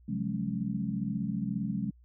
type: tone cluster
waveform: sine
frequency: 131.9 / 173.8 / 188.6 / 210.8 / 273.8 Hz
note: C3 / F3 / F#3 / G#3 / C#4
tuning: +14 / -8 / +33 / +26 / -21 cents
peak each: -38 / -37 / -36 / -33 / -40 dBFS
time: 0.08-1.91 s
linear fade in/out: 10 ms
effects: added 60 Hz sine -55 dBFS peak until 2.04 s